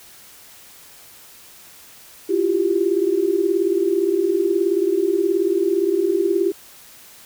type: tone cluster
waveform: sine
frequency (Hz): 334.7 / 353.6 / 391.9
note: E4 / F4 / G4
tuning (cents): +26 / +22 / 0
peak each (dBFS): -22 / -21 / -19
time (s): 2.29-6.52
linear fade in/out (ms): 10
effects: white hiss -45 dBFS RMS until 7.25 s